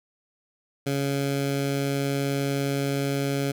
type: tone with notch filter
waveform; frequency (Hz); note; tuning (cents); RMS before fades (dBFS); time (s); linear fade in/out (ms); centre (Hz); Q
15% pulse; 139.3; C#3; +9; -26; 0.86-3.52; 10; 1100; 1.8
effects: none